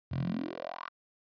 10% pulse tone with high-pass filter sweep, 43 Hz, F1, 26 cents flat, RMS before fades -36 dBFS, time 0.11-0.89 s, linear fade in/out 10 ms, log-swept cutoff 100 to 1300 Hz, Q 5.8, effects resampled to 11025 Hz

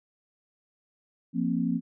sine chord, F suspended fourth, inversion none, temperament equal with one note detuned, 174.61 / 233.1 / 265.6 Hz, F3 / Bb3 / C4, 0 / 0 / +26 cents, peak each -29 / -28 / -29 dBFS, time 1.33-1.81 s, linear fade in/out 50 ms, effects none

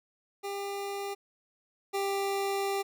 25% pulse tone pair in turn, 399.5 / 395.1 Hz, G4 / G4, +33 / +14 cents, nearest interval unison, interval 19 cents, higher first, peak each -30 / -25 dBFS, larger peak second, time 0.43-1.15 / 1.93-2.83 s, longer second, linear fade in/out 20 ms, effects none

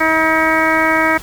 harmonic tone, 318.9 Hz, D#4, 43 cents sharp, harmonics 1 / 2 / 3 / 4 / 5 / 6 / 7, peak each -19 / -19 / -19 / -19 / -19 / -19 / -19 dBFS, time 0-1.18 s, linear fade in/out 10 ms, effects pink hiss -34 dBFS RMS until 1.22 s

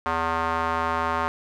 square tone with band-pass filter, 82.41 Hz, E2, in tune, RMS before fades -25 dBFS, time 0.06-1.28 s, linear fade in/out 0 ms, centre 1100 Hz, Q 2.5, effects none

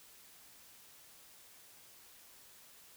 silence, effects white hiss -59 dBFS RMS until 2.96 s

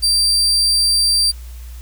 35% pulse tone, 4699 Hz, D8, in tune, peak -11 dBFS, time 0.02-1.32 s, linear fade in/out 20 ms, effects added 60 Hz sine -30 dBFS peak until 1.81 s + white hiss -46 dBFS RMS until 1.81 s

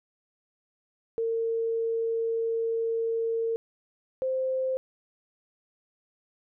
sine tone pair in turn, 455.7 / 521.7 Hz, A#4 / C5, -39 / -5 cents, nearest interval major second, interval 234 cents, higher second, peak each -25 dBFS, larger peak neither, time 1.18-3.56 / 4.22-4.77 s, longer first, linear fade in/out 0 ms, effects none

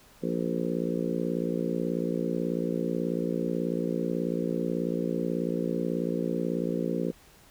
harmonic tone with a mistuned harmonic, 58.27 Hz, A#1, in tune, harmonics 3 / 4 / 5 / 6 / 7 / 8 / 9, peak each -32 / -33 / -34 / -35 / -35 / -36 / -37 dBFS, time 0.22-7.12 s, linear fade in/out 20 ms, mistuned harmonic 9, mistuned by -17 cents, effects pink hiss -56 dBFS RMS until 7.5 s

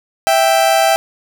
40% pulse tone pair together, 659.3 / 784 Hz, E5 / G5, 0 / 0 cents, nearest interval minor third, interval 300 cents, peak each -12 dBFS, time 0.27-0.96 s, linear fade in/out 0 ms, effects none

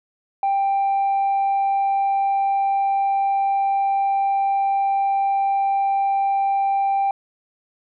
sine tone, 788 Hz, G5, 9 cents sharp, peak -15 dBFS, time 0.43-7.11 s, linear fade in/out 2 ms, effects tanh soft clip ceiling -15 dBFS

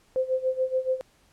sine tone with tremolo, 518 Hz, C5, 17 cents flat, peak -20 dBFS, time 0.16-1.01 s, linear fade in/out 0 ms, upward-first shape sine, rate 7 Hz, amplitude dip 85%, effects pink hiss -62 dBFS RMS until 1.32 s + low-pass 11000 Hz 12 dB/octave

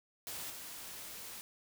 white noise with level steps, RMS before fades -43 / -47 dBFS, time 0.27-1.41 s, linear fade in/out 0 ms, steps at 0.5 s, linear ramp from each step 2 ms, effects none

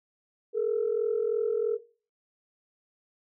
sine tone pair together, 423.2 / 466.2 Hz, G#4 / A#4, +33 / 0 cents, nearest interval major second, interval 167 cents, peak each -26 dBFS, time 0.53-1.79 s, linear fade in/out 50 ms, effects noise-tail reverb RT60 0.4 s tail -18 dB re dry + tanh soft clip ceiling -18 dBFS

